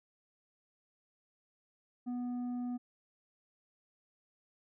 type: tone with tanh clipping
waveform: sine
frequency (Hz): 245.6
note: B3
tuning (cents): -9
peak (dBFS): -36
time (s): 2.06-2.78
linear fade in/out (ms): 20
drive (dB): 6
effects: none